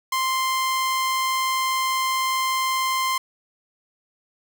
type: tone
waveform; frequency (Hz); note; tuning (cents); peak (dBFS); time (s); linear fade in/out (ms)
sawtooth; 1046.5; C6; 0; -17; 0.12-3.18; 5
effects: none